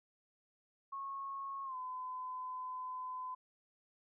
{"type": "tone with pitch glide", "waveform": "sine", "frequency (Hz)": [1095, 1015.8], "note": ["C#6", "B5"], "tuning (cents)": [-22, 48], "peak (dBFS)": -40, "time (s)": [0.92, 3.35], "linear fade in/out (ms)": 10, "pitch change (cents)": -130, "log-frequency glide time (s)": [1.64, 1.76], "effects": []}